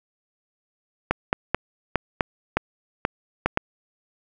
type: clicks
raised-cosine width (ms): 0.5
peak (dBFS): -4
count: 9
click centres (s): 1.11 / 1.329 / 1.546 / 1.957 / 2.208 / 2.57 / 3.051 / 3.46 / 3.574
effects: none